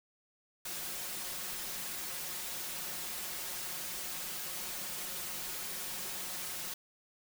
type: noise with comb filter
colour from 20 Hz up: white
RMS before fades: -40 dBFS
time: 0.65-6.74 s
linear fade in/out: 5 ms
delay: 5.5 ms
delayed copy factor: +0.7
effects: none